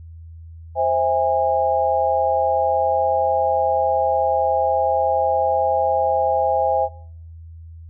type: chord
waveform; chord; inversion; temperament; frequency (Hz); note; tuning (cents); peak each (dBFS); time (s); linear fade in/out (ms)
sine; C augmented; none; just; 523.3 / 654.1 / 817.6; C5 / E5 / G#5; 0 / -14 / -27; -21 / -21 / -19; 0.75-6.89; 50
effects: noise-tail reverb RT60 0.7 s tail -23 dB re dry + added 82 Hz sine -36 dBFS peak until 7.89 s